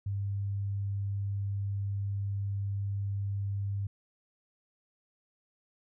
sine tone, 99.7 Hz, G2, 30 cents sharp, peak -30 dBFS, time 0.06-3.87 s, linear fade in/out 5 ms, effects none

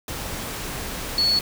sine tone in noise, 4395 Hz, C#8, 16 cents flat, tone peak -17 dBFS, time 1.18-1.39 s, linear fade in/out 2 ms, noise pink, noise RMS -31 dBFS, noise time 0.08-1.41 s, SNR +11 dB, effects none

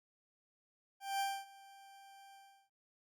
40% pulse tone with ADSR envelope, 787 Hz, G5, 7 cents sharp, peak -32 dBFS, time 1-2.7 s, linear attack 200 ms, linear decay 250 ms, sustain -23 dB, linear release 360 ms, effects Opus 48 kbps

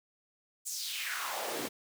pink noise with high-pass filter sweep, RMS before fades -37 dBFS, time 0.65-1.69 s, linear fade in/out 20 ms, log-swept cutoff 7900 to 250 Hz, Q 3, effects none

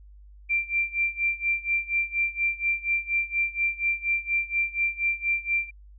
sine tone with tremolo, 2361 Hz, D7, 9 cents sharp, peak -20 dBFS, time 0.49-5.71 s, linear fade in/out 20 ms, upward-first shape sine, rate 4.2 Hz, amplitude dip 90%, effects added 50 Hz sine -46 dBFS peak until 5.98 s

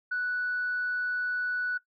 sine tone, 1480 Hz, F#6, in tune, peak -26 dBFS, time 0.11-1.78 s, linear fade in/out 10 ms, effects noise-tail reverb RT60 0.1 s tail -17 dB re dry + tanh soft clip ceiling -23 dBFS

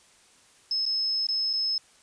sine tone with dropouts, 5190 Hz, E8, 28 cents flat, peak -24 dBFS, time 0.71-1.78 s, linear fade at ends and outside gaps 2 ms, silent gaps 0.855-0.862 / 1.269-1.287 / 1.531-1.535 s, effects white hiss -58 dBFS RMS until 2.02 s + resampled to 22050 Hz

